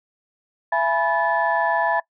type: tone cluster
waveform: sine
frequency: 671 / 837 / 984 / 1738 Hz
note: E5 / G#5 / B5 / A6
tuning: +31 / +13 / -7 / -22 cents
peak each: -23 dBFS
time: 0.72-2 s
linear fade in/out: 5 ms
effects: noise-tail reverb RT60 0.1 s tail -21 dB re dry + tanh soft clip ceiling -8 dBFS